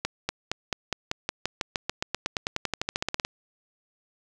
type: accelerating click train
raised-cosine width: 0.2 ms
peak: -9 dBFS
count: 27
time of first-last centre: 0.05-3.249 s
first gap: 240 ms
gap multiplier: 0.94
effects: none

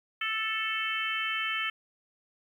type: harmonic tone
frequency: 440 Hz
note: A4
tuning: in tune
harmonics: 3 / 4 / 5 / 6 / 7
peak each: -35 / -35 / -35 / -35 / -35 dBFS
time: 0.21-1.7 s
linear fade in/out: 5 ms
effects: 10-bit

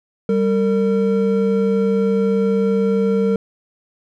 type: tone pair together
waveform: triangle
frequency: 196 / 455.8 Hz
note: G3 / A#4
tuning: 0 / -39 cents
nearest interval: octave + minor third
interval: 1461 cents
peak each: -15 dBFS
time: 0.29-3.36 s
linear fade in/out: 2 ms
effects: none

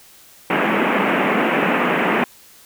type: band-pass noise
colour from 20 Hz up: pink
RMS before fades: -18 dBFS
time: 0.5-2.24 s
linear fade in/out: 2 ms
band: 180 to 2700 Hz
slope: 48 dB/octave
effects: white hiss -47 dBFS RMS until 2.65 s

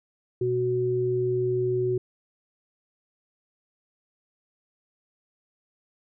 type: tone pair together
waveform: sine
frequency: 123.47 / 370 Hz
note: B2 / F#4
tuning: 0 / 0 cents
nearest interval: octave + perfect fifth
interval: 1900 cents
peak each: -29 / -23 dBFS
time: 0.41-1.98 s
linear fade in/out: 5 ms
effects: none

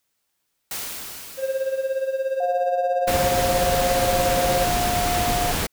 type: noise with exponential decay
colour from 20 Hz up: white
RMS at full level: -29 dBFS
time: 0.71-3.06 s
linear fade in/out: 2 ms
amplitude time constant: 510 ms
type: tone with tremolo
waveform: triangle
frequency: 533 Hz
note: C5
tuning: 32 cents sharp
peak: -17 dBFS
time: 1.37-4.68 s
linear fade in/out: 50 ms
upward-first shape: sine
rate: 17 Hz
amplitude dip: 70%
type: tone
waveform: sine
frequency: 711 Hz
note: F5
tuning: 31 cents sharp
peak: -22 dBFS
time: 2.4-5.52 s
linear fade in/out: 5 ms
type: noise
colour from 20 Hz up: pink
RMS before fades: -24 dBFS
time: 3.07-5.67 s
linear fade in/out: 10 ms
effects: white hiss -74 dBFS RMS until 5.72 s

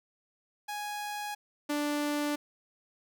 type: tone pair in turn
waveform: sawtooth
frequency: 830.6 / 293.7 Hz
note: G#5 / D4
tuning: 0 / 0 cents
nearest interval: octave + tritone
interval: 1800 cents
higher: first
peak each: -31 / -25 dBFS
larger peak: second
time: 0.68-1.35 / 1.69-2.36 s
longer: neither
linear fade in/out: 10 ms
effects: none

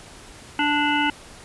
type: harmonic tone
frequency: 293.7 Hz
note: D4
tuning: in tune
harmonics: 1 / 3 / 5 / 7 / 9 / 10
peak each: -24 / -23 / -25 / -28 / -29 / -28 dBFS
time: 0.59-1.1 s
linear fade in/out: 2 ms
effects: pink hiss -44 dBFS RMS until 1.44 s + resampled to 24000 Hz

